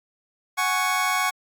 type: chord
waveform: 25% pulse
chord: F# suspended second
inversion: none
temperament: just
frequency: 740 / 832.5 / 1110 Hz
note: F#5 / G#5 / C#6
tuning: 0 / +4 / +2 cents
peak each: -23 / -25 / -20 dBFS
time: 0.57-1.31 s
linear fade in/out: 20 ms
effects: AAC 64 kbps